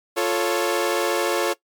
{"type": "chord", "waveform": "sawtooth", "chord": "F augmented", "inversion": "none", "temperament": "equal", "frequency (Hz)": [349.2, 440, 554.4], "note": ["F4", "A4", "C#5"], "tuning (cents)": [0, 0, 0], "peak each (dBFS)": -20, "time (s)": [0.16, 1.54], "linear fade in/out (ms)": 20, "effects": ["noise-tail reverb RT60 0.1 s tail -19 dB re dry", "MP3 96 kbps"]}